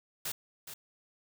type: noise with echo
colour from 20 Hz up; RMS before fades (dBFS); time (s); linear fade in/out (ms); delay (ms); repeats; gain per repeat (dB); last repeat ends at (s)
white; -36; 0.25-0.32; 5; 420; 1; -9; 0.74
effects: none